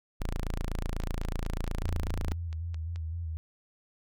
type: tone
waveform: sawtooth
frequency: 28.09 Hz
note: A0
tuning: 37 cents sharp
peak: -26 dBFS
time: 0.2-2.32 s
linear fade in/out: 0 ms
type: click train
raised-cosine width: 0.2 ms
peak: -30 dBFS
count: 10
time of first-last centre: 1.02-2.96 s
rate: 4.64 Hz
type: tone with vibrato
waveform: sine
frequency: 82.5 Hz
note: E2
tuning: 2 cents sharp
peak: -32 dBFS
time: 1.84-3.37 s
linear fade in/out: 0 ms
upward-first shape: square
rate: 3.9 Hz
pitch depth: 52 cents each way
effects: none